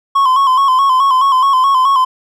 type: tone with vibrato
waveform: triangle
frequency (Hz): 1064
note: C6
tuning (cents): +29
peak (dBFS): -6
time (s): 0.15-2.05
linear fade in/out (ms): 10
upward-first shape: square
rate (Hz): 4.7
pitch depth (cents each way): 61
effects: none